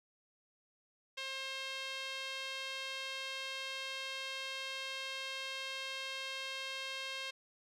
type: tone with band-pass filter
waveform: sawtooth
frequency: 533 Hz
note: C5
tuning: 32 cents sharp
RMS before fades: -42 dBFS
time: 1.17-7.31 s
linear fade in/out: 10 ms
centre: 3200 Hz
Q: 1.8
effects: none